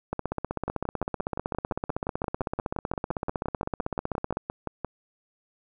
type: two click trains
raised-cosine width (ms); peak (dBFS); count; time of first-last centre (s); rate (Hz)
1; -16 / -14; 25 / 68; 0.68-4.847 / 0.13-4.371; 5.76 / 15.8
effects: none